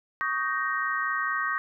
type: chord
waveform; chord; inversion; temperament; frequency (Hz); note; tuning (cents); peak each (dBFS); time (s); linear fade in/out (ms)
sine; Eb dominant seventh; third; just; 1120.1 / 1244.5 / 1555.6 / 1866.8; Db6 / Eb6 / G6 / Bb6; +18 / 0 / -14 / +2; -31 / -32 / -31 / -30; 0.21-1.58; 0
effects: none